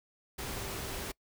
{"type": "tone in noise", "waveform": "sine", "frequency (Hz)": 392, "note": "G4", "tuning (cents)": 0, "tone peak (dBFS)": -49, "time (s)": [0.38, 1.12], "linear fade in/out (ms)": 10, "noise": "pink", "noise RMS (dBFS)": -39, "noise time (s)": [0.38, 1.12], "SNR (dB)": -13, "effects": ["noise-tail reverb RT60 0.1 s tail -24 dB re dry"]}